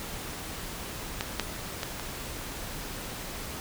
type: clicks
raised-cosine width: 0.2 ms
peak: -12 / -9 / -13 / -20 dBFS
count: 4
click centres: 1.209 / 1.397 / 1.832 / 1.997 s
effects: pink hiss -38 dBFS RMS until 3.6 s